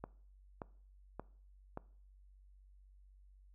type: click train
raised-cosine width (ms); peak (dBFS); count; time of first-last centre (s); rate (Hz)
1; -28; 4; 0.04-1.774; 1.73
effects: noise-tail reverb RT60 0.5 s tail -21 dB re dry + added 48 Hz sine -59 dBFS peak until 3.54 s